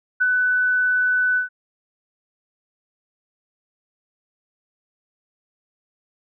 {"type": "tone with ADSR envelope", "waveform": "sine", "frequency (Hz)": 1497, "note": "F#6", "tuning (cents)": 20, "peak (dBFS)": -14, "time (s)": [0.2, 1.49], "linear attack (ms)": 17, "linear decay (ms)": 34, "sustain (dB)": -2, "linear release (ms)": 120, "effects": []}